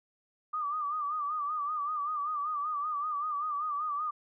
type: tone with vibrato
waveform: sine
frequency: 1195 Hz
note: D6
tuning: 30 cents sharp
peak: -30 dBFS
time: 0.53-4.11 s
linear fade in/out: 10 ms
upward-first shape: sine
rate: 5.2 Hz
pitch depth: 82 cents each way
effects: none